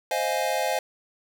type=chord; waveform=square; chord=F minor seventh; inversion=second; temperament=equal; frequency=523.3 / 622.3 / 698.5 / 830.6 Hz; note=C5 / Eb5 / F5 / Ab5; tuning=0 / 0 / 0 / 0 cents; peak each=-30 dBFS; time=0.11-0.79 s; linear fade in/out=2 ms; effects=none